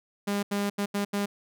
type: tone bursts at uneven times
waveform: sawtooth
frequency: 202.3 Hz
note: G#3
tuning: 45 cents flat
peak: -22 dBFS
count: 5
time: 0.27-0.43 / 0.51-0.7 / 0.78-0.86 / 0.94-1.05 / 1.13-1.26 s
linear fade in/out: 10 ms
effects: none